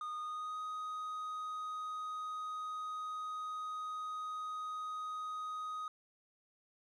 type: tone with pitch glide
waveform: triangle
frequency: 1229 to 1251.2 Hz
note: D#6 to D#6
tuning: -22 to +9 cents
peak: -37 dBFS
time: 0.01-5.88 s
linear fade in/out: 2 ms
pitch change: +31 cents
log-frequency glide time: 0.2-0.58 s
effects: resampled to 24000 Hz + 12-bit